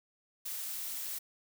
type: noise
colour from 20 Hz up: blue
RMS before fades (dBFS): -39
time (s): 0.45-1.19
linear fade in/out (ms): 10
effects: none